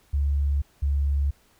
sine tone pair in turn, 70.9 / 70.51 Hz, C#2 / C#2, +40 / +30 cents, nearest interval unison, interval 10 cents, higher first, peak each -20 dBFS, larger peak neither, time 0.13-0.62 / 0.82-1.31 s, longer neither, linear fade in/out 10 ms, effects pink hiss -61 dBFS RMS until 1.59 s

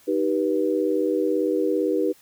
sine chord, Eb augmented, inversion none, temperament just, 311.1 / 388.9 / 486.1 Hz, Eb4 / G4 / B4, 0 / -14 / -28 cents, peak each -24 dBFS, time 0.07-2.13 s, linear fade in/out 20 ms, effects white hiss -55 dBFS RMS until 2.21 s

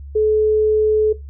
sine tone, 430 Hz, A4, 40 cents flat, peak -12 dBFS, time 0.15-1.13 s, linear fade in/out 10 ms, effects noise-tail reverb RT60 0.2 s tail -17 dB re dry + added 70 Hz sine -31 dBFS peak until 1.29 s

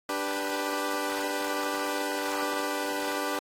15% pulse chord, G major, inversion second, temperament equal, 293.7 / 392 / 493.9 Hz, D4 / G4 / B4, 0 / 0 / 0 cents, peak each -26 / -28 / -27 dBFS, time 0.09-3.39 s, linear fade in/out 2 ms, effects AAC 48 kbps

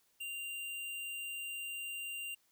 sine tone with sample-and-hold, 2784 Hz, F7, 6 cents flat, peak -39 dBFS, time 0.2-2.35 s, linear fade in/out 10 ms, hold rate 11025 Hz, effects white hiss -73 dBFS RMS until 2.51 s

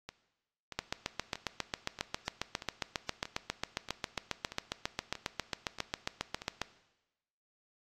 two click trains, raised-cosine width 0.2 ms, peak -14 / -24 dBFS, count 44 / 11, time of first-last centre 0.79-6.617 / 0.09-6.419 s, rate 7.38 / 1.58 Hz, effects noise-tail reverb RT60 1.0 s tail -17 dB re dry + AAC 48 kbps

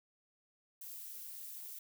violet noise with amplitude modulation, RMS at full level -44 dBFS, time 0.81-1.79 s, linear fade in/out 5 ms, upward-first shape sine, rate 242 Hz, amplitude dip 80%, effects none

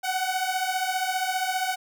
sawtooth beating tone pair, 740 / 755 Hz, F#5 / F#5, 0 / +35 cents, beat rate 15 Hz, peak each -24 dBFS, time 0.03-1.76 s, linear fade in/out 20 ms, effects none

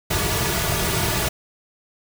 pink noise with comb filter, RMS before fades -22 dBFS, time 0.1-1.29 s, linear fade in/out 10 ms, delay 3.8 ms, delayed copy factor -0.75, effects none

